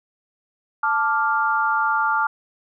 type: chord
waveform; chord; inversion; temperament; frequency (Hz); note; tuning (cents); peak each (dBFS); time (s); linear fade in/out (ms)
sine; D minor; second; equal; 880 / 1174.7 / 1396.9; A5 / D6 / F6; 0 / 0 / 0; -22 / -23 / -21; 0.83-2.27; 5
effects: none